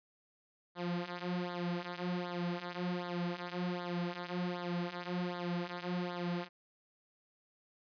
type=tone with flanger; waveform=sawtooth; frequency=176.6 Hz; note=F3; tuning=20 cents sharp; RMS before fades=-38 dBFS; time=0.75-6.49 s; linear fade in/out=50 ms; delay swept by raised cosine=0.37 to 6.07 ms; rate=1.3 Hz; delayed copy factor=-0.8; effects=resampled to 11025 Hz